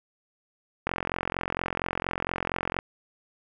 click train, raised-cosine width 0.5 ms, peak -12 dBFS, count 86, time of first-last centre 0.87-2.789 s, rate 44.3 Hz, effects none

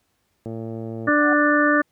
click train, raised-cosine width 2 ms, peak -19 dBFS, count 72, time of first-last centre 0.46-1.088 s, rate 113 Hz
harmonic tone, 295.2 Hz, D4, 9 cents sharp, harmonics 1 / 2 / 4 / 5 / 6, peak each -19 / -22 / -22 / -23 / -21 dBFS, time 1.07-1.82 s, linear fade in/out 10 ms
sine tone with exponential growth, 740 Hz, F#5, in tune, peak -24 dBFS, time 1.08-1.33 s, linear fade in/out 0 ms, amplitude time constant 53 ms
effects pink hiss -69 dBFS RMS until 1.91 s + high-pass 60 Hz 12 dB/octave

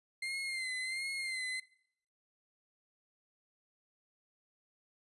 35% pulse tone with vibrato, 2093 Hz, C7, in tune, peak -34 dBFS, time 0.22-1.6 s, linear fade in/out 5 ms, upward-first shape sine, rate 1.4 Hz, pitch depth 58 cents each way, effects noise-tail reverb RT60 0.7 s tail -22 dB re dry + resampled to 24000 Hz

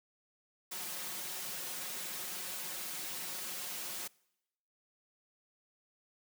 white noise with comb filter, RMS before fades -41 dBFS, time 0.71-4.08 s, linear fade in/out 10 ms, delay 5.5 ms, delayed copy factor +0.7, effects noise-tail reverb RT60 0.9 s tail -25 dB re dry + high-pass 150 Hz 12 dB/octave

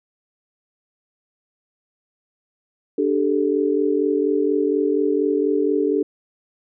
sine chord, D suspended fourth, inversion none, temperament equal with one note detuned, 293.7 / 392 / 436.2 Hz, D4 / G4 / A4, 0 / 0 / -15 cents, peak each -21 dBFS, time 2.98-6.03 s, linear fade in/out 5 ms, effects none

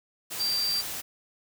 sine tone in noise, 4699 Hz, D8, in tune, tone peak -25 dBFS, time 0.39-0.82 s, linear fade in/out 20 ms, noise white, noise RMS -35 dBFS, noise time 0.3-1.02 s, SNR +7 dB, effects none

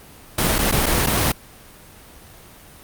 pink noise with dropouts, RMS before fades -18 dBFS, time 0.38-1.32 s, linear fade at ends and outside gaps 5 ms, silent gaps 0.584-0.588 / 0.714-0.722 / 0.86-0.864 / 1.064-1.069 s, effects pink hiss -44 dBFS RMS until 2.83 s + Opus 32 kbps

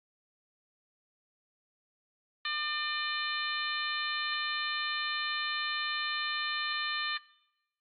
harmonic tone with a mistuned harmonic, 600 Hz, D5, 37 cents sharp, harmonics 2 / 3 / 4 / 5 / 6 / 7, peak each -38 / -36 / -40 / -40 / -39 / -39 dBFS, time 2.45-7.17 s, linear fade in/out 2 ms, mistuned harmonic 7, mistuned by -25 cents, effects noise-tail reverb RT60 0.9 s tail -21 dB re dry + AAC 32 kbps

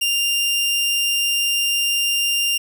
sawtooth tone, 2794 Hz, F7, in tune, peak -14 dBFS, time 0.01-2.58 s, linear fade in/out 10 ms, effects none

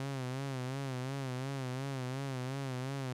sawtooth tone with vibrato, 132.2 Hz, C3, 18 cents sharp, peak -32 dBFS, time 0-3.13 s, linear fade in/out 2 ms, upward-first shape sine, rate 2.8 Hz, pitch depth 84 cents each way, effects low-pass 10000 Hz 12 dB/octave

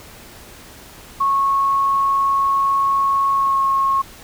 sine tone with pitch glide, 1099 to 1087.6 Hz, C#6 to C#6, -15 to -33 cents, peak -14 dBFS, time 1.2-4.02 s, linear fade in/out 10 ms, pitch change -18 cents, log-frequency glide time 3.33-3.61 s, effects pink hiss -41 dBFS RMS until 4.23 s

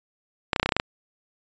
clicks, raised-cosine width 0.3 ms, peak -5 dBFS, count 9, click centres 0.532 / 0.562 / 0.598 / 0.63 / 0.66 / 0.691 / 0.722 / 0.766 / 0.799 s, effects resampled to 16000 Hz

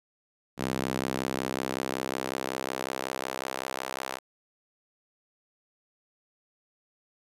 sawtooth tone with high-pass filter sweep, 65.41 Hz, C2, in tune, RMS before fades -33 dBFS, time 0.57-4.2 s, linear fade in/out 50 ms, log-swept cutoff 200 to 720 Hz, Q 0.95, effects resampled to 32000 Hz

